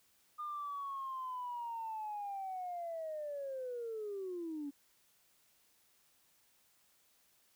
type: linear sweep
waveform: sine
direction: down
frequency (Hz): 1217 to 277.2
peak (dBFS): -38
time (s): 0.38-4.71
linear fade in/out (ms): 20
effects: tanh soft clip ceiling -34 dBFS + white hiss -71 dBFS RMS until 7.55 s